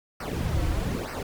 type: noise with flanger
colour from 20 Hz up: brown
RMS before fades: -28 dBFS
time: 0.2-1.23 s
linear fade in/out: 5 ms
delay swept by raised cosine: 0.28 to 4.98 ms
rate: 1.1 Hz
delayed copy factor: -0.85
effects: none